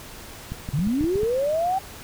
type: clicks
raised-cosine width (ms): 5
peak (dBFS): -18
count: 8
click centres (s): 0.52 / 0.689 / 0.792 / 0.872 / 1.01 / 1.042 / 1.157 / 1.233
type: linear sweep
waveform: sine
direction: up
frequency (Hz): 125.1 to 782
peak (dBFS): -20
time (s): 0.73-1.79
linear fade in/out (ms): 10
effects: pink hiss -41 dBFS RMS until 2.03 s